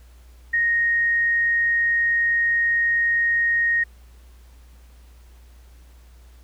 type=tone; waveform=sine; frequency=1864.7 Hz; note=A#6; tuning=in tune; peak=-17 dBFS; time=0.53-3.84 s; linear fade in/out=10 ms; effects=added 60 Hz sine -45 dBFS peak until 6.43 s + pink hiss -58 dBFS RMS until 6.43 s